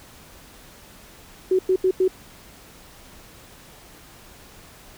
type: tone bursts at uneven times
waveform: sine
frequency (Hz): 373.4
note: F#4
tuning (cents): +16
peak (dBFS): -15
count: 4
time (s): 1.51-1.59 / 1.69-1.76 / 1.84-1.91 / 2-2.08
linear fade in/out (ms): 5
effects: pink hiss -47 dBFS RMS until 4.97 s